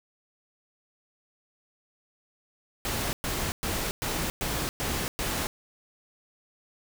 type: noise bursts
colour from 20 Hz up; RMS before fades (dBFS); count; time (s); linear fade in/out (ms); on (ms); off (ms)
pink; -30; 7; 2.85-5.47; 0; 280; 110
effects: none